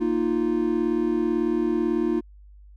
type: chord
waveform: triangle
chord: Bb suspended fourth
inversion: none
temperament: equal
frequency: 233.1 / 311.1 / 349.2 Hz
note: Bb3 / Eb4 / F4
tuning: 0 / 0 / 0 cents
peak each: -25 / -23 / -22 dBFS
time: 0-2.21 s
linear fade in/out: 20 ms
effects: added 50 Hz sine -45 dBFS peak until 2.76 s